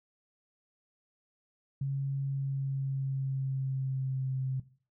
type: tone with pitch glide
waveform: sine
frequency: 137.4 to 131.57 Hz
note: C#3 to C3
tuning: -15 to +10 cents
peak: -29 dBFS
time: 1.81-4.6 s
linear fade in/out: 5 ms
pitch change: -75 cents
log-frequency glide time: 2.24-4.38 s
effects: noise-tail reverb RT60 0.4 s tail -17 dB re dry